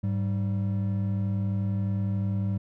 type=tone pair together; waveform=triangle; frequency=102.8 / 194.06 Hz; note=G#2 / G3; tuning=-17 / -17 cents; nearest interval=major seventh; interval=1100 cents; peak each=-24 / -28 dBFS; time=0.03-2.58 s; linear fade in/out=10 ms; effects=none